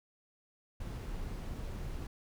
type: noise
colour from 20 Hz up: brown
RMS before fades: -40 dBFS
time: 0.8-2.07 s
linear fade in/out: 5 ms
effects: none